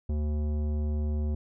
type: tone with tanh clipping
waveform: triangle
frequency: 75 Hz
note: D2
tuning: 37 cents sharp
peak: -28 dBFS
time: 0.09-1.35 s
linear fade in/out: 5 ms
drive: 18 dB
effects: none